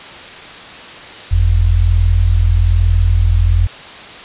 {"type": "tone pair together", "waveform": "sine", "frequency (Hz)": [46.15, 87.31], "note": ["F#1", "F2"], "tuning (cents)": [-4, 0], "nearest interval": "major seventh", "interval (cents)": 1104, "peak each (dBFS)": -11, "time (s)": [1.31, 3.67], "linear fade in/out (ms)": 10, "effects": ["white hiss -32 dBFS RMS until 4.24 s", "resampled to 8000 Hz"]}